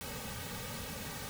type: noise with comb filter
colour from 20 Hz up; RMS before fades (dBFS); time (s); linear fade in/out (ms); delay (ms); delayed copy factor
pink; -42; 0.01-1.29; 0; 2.9; -1
effects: none